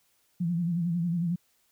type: tone with vibrato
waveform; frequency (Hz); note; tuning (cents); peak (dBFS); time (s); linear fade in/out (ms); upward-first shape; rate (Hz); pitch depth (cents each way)
sine; 171.3; F3; -33; -25; 0.4-1.36; 10; sine; 11; 74
effects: white hiss -69 dBFS RMS until 1.71 s